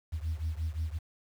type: beating tone pair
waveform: sine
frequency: 77.7 / 83.4 Hz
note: D#2 / E2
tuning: -2 / +21 cents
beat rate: 5.7 Hz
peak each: -32 / -34 dBFS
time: 0.12-0.99 s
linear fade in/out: 20 ms
effects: tanh soft clip ceiling -26 dBFS + 9-bit